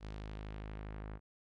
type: tone with low-pass filter sweep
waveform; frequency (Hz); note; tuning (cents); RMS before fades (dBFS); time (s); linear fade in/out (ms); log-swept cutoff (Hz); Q
sawtooth; 52.4; G#1; +16; -45; 0-1.2; 50; 5000 to 1600; 1.1
effects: none